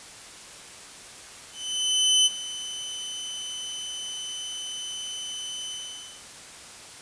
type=tone with ADSR envelope; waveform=sawtooth; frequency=3030 Hz; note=F#7; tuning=40 cents sharp; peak=-13 dBFS; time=1.52-6.25 s; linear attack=740 ms; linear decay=27 ms; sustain=-16 dB; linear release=560 ms; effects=white hiss -44 dBFS RMS until 7.01 s + resampled to 22050 Hz